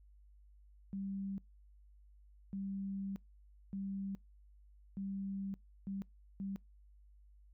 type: tone bursts at uneven times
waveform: sine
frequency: 195.5 Hz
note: G3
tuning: 4 cents flat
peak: -38 dBFS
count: 6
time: 0.93-1.38 / 2.53-3.16 / 3.73-4.15 / 4.97-5.54 / 5.87-6.02 / 6.4-6.56 s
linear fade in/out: 0 ms
effects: noise-tail reverb RT60 0.2 s tail -25 dB re dry + added 50 Hz sine -59 dBFS peak until 7.53 s

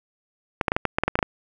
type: clicks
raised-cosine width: 0.5 ms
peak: -5 dBFS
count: 11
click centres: 0.612 / 0.682 / 0.719 / 0.765 / 0.853 / 0.985 / 1.036 / 1.08 / 1.155 / 1.19 / 1.228 s
effects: none

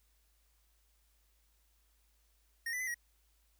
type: tone with pitch steps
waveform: square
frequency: 1853 / 1988 / 2029 / 1904 Hz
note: A#6 / B6 / B6 / A#6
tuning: -11 / +11 / +46 / +36 cents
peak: -36 dBFS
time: 2.66-2.944 s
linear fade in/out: 5 ms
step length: 71 ms
effects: added 53 Hz sine -70 dBFS peak until 3.59 s + white hiss -75 dBFS RMS until 3.59 s

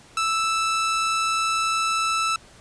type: tone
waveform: sawtooth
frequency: 1318.5 Hz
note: E6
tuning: in tune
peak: -17 dBFS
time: 0.17-2.36 s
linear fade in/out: 2 ms
effects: pink hiss -50 dBFS RMS until 2.6 s + resampled to 22050 Hz

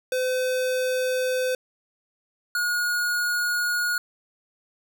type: tone pair in turn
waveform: square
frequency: 510 / 1442.5 Hz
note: C5 / F#6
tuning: -44 / -44 cents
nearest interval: octave + tritone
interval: 1800 cents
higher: second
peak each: -23 dBFS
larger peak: neither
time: 0.12-1.55 / 2.55-3.98 s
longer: neither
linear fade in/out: 2 ms
effects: none

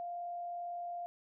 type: tone with frequency modulation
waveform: sine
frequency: 698.5 Hz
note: F5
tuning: in tune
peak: -38 dBFS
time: 0-1.06 s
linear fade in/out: 0 ms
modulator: 42.2 Hz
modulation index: 0.21
effects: none

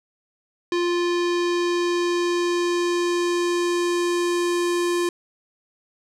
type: tone with low-pass filter sweep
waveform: square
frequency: 349.2 Hz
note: F4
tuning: in tune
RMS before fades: -22 dBFS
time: 0.72-5.09 s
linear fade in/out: 2 ms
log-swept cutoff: 4700 to 9700 Hz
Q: 1.2
effects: none

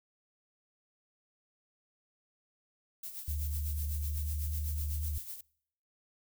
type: noise with tremolo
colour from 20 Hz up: violet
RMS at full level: -41 dBFS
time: 3.03-5.41 s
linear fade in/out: 5 ms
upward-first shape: sine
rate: 8 Hz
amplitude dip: 60%
type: tone with pitch glide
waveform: sine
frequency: 74.2 to 75.32 Hz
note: D2 to D2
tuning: +18 to +44 cents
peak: -32 dBFS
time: 3.28-5.18 s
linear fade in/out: 0 ms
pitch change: +26 cents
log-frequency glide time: 3.59-4.95 s
effects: noise-tail reverb RT60 0.7 s tail -25 dB re dry

